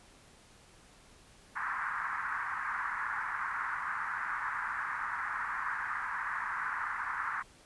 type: band-pass noise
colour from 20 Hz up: white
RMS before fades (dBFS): -36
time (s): 1.55-7.43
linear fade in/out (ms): 20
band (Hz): 940 to 1800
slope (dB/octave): 48
effects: pink hiss -59 dBFS RMS until 7.65 s + resampled to 24000 Hz